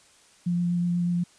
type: tone with vibrato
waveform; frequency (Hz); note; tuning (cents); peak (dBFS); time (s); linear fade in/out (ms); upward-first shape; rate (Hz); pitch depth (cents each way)
sine; 174.61; F3; 0; -22; 0.46-1.24; 10; triangle; 8.2; 14
effects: white hiss -57 dBFS RMS until 1.38 s + resampled to 22050 Hz